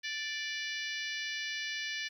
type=harmonic tone; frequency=586 Hz; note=D5; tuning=4 cents flat; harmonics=3 / 4 / 5 / 6 / 7 / 8 / 9 / 10; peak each=-39 / -41 / -43 / -45 / -46 / -47 / -48 / -49 dBFS; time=0.03-2.09 s; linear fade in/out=20 ms; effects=11-bit